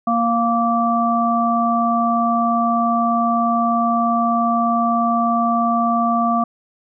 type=harmonic tone; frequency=232.9 Hz; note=A#3; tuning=1 cent flat; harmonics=1 / 3 / 5; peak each=-19 / -19 / -19 dBFS; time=0.07-6.44 s; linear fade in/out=5 ms; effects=none